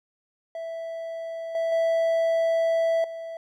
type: tone with level steps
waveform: triangle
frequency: 659.3 Hz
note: E5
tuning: in tune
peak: -29 / -21 / -18 / -31 dBFS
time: 0.55-3.37 s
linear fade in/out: 2 ms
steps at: 1.55 / 1.72 / 3.04 s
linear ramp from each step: 2 ms
effects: none